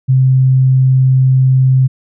sine tone, 130.81 Hz, C3, in tune, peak -6 dBFS, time 0.08-1.88 s, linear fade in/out 20 ms, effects none

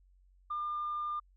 sine tone, 1202 Hz, D6, 40 cents sharp, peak -32 dBFS, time 0.5-1.2 s, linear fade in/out 10 ms, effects tanh soft clip ceiling -29 dBFS + added 46 Hz sine -61 dBFS peak until 1.36 s

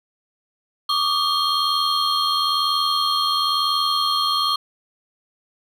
triangle tone cluster, 1136 / 1217 / 3216 / 4259 Hz, C#6 / D#6 / G7 / C8, +42 / -39 / +44 / +30 cents, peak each -22 dBFS, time 0.89-4.56 s, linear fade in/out 5 ms, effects none

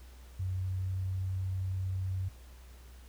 sine tone with pitch glide, 93.2 to 94.17 Hz, F#2 to F#2, +13 to +31 cents, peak -31 dBFS, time 0.39-2.29 s, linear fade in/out 10 ms, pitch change +18 cents, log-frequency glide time 0.49-1.07 s, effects added 62 Hz sine -49 dBFS peak until 3.08 s + pink hiss -60 dBFS RMS until 3.08 s

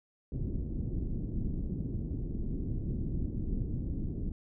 pink low-pass noise, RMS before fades -34 dBFS, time 0.32-4.32 s, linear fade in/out 2 ms, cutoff 300 Hz, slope 24 dB/octave, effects none

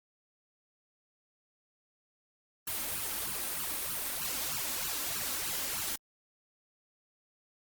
white noise with flanger, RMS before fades -35 dBFS, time 2.67-5.96 s, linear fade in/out 5 ms, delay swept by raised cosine 0.69 to 3.79 ms, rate 3.2 Hz, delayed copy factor +0.95, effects Opus 32 kbps

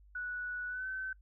sine tone with pitch glide, 1474 to 1530.4 Hz, F#6 to G6, -7 to -42 cents, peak -36 dBFS, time 0.15-1.13 s, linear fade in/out 5 ms, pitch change +65 cents, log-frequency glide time 0.68-0.87 s, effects noise-tail reverb RT60 0.1 s tail -23 dB re dry + added 50 Hz sine -57 dBFS peak until 1.21 s

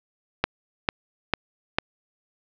click train, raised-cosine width 0.3 ms, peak -3 dBFS, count 4, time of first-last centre 0.44-1.785 s, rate 2.23 Hz, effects low-pass 4000 Hz 12 dB/octave

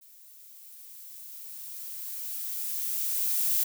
violet noise with level ramp, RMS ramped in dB -54 to -25 dBFS, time 0.01-3.64 s, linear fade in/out 10 ms, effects none

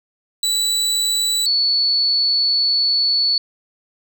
30% pulse / sine tone pair in turn, 3951 / 4435 Hz, B7 / C#8, 0 / 0 cents, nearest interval major second, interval 200 cents, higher second, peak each -14 dBFS, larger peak neither, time 0.43-1.46 / 1.46-3.38 s, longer second, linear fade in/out 2 ms, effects none

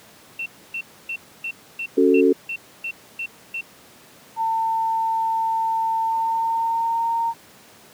sine tone bursts, 2700 Hz, E7, 41 cents sharp, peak -25 dBFS, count 10, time 0.39-3.61 s, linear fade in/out 5 ms, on 70 ms, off 280 ms
sine chord, F# minor, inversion second, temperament just, 277.5 / 370 / 444 Hz, C#4 / F#4 / A4, +2 / 0 / +16 cents, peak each -17 dBFS, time 1.97-2.33 s, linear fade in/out 10 ms
sine tone with pitch glide, 900 to 920.5 Hz, A5 to A#5, +39 to -22 cents, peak -19 dBFS, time 4.36-7.34 s, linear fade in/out 50 ms, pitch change +39 cents, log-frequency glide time 5.99-7.08 s
effects pink hiss -48 dBFS RMS until 7.93 s + high-pass 150 Hz 12 dB/octave

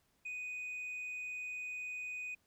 sine tone, 2489 Hz, D#7, in tune, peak -37 dBFS, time 0.25-2.35 s, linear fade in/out 10 ms, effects tanh soft clip ceiling -39 dBFS + pink hiss -75 dBFS RMS until 2.46 s

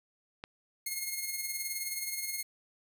click, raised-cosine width 0.3 ms, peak -24 dBFS, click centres 0.439 s
5% pulse tone with tremolo, 2151 Hz, C7, 47 cents sharp, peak -22 dBFS, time 0.86-2.43 s, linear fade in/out 5 ms, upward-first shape sine, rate 19 Hz, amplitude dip 50%
effects none

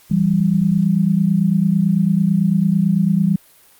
sine tone pair together, 167.19 / 196.2 Hz, E3 / G3, +25 / +2 cents, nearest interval minor third, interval 277 cents, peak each -16 / -15 dBFS, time 0.11-3.36 s, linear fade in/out 5 ms, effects white hiss -50 dBFS RMS until 3.79 s + Opus 48 kbps

